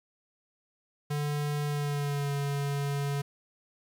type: tone with pitch glide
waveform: square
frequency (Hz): 146.8 to 141.64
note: D3 to C#3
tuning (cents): 0 to +38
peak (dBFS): -29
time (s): 1.1-3.22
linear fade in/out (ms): 10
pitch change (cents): -62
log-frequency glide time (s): 1.66-2.32
effects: 10-bit